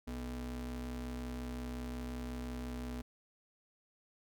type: ring-modulated tone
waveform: square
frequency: 92.4 Hz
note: F#2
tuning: 2 cents flat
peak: -37 dBFS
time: 0.07-3.02 s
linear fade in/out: 10 ms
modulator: 152 Hz
effects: none